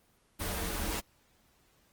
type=noise with comb filter; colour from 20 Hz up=pink; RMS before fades=-34 dBFS; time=0.39-1.01 s; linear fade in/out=20 ms; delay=7.8 ms; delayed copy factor=-0.8; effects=pink hiss -68 dBFS RMS until 1.92 s + Opus 24 kbps